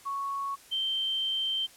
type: tone pair in turn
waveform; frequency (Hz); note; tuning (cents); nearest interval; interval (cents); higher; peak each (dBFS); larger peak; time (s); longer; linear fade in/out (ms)
sine; 1108.7 / 3126; C#6 / G7; 0 / -6; octave + tritone; 1794; second; -30 / -27; second; 0.05-0.56 / 0.71-1.67; second; 20
effects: white hiss -54 dBFS RMS until 1.76 s + low-pass 12000 Hz 12 dB/octave